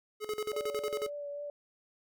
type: tone with tremolo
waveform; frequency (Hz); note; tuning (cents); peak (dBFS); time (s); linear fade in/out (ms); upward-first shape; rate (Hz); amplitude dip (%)
square; 425.5; G#4; +42; -32; 0.2-1.1; 50; square; 11; 80
type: tone with vibrato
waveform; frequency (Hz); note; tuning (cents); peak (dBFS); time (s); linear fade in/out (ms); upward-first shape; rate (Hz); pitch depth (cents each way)
sine; 578; D5; -28; -37; 0.53-1.5; 2; triangle; 3.6; 19
effects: none